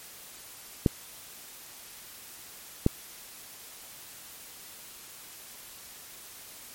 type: clicks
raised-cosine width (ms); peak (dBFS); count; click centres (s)
3; -7; 2; 0.862 / 2.864
effects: white hiss -47 dBFS RMS until 6.74 s + MP3 64 kbps